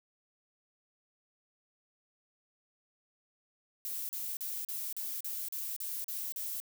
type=noise bursts; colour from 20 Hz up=violet; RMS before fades=-38 dBFS; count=10; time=3.85-6.601 s; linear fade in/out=0 ms; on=240 ms; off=39 ms; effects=none